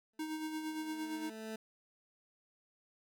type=tone with exponential growth; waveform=20% pulse; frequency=220 Hz; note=A3; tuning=in tune; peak=-35 dBFS; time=0.13-1.56 s; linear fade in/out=5 ms; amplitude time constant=310 ms
type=tone with tremolo; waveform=square; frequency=312.3 Hz; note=D#4; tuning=7 cents sharp; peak=-37 dBFS; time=0.19-1.3 s; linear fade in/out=5 ms; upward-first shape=sine; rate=8.7 Hz; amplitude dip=45%
effects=none